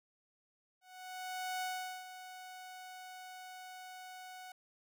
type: tone with ADSR envelope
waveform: sawtooth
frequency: 740 Hz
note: F#5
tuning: in tune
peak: -32 dBFS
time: 0.81-4.52 s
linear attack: 810 ms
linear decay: 420 ms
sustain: -12 dB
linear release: 3 ms
effects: none